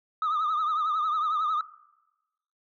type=tone with vibrato; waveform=sine; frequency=1244.5 Hz; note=D#6; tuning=in tune; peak=-22 dBFS; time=0.22-1.61 s; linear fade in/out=2 ms; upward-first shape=triangle; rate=11 Hz; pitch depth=99 cents each way; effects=noise-tail reverb RT60 1.0 s tail -19 dB re dry + tanh soft clip ceiling -22 dBFS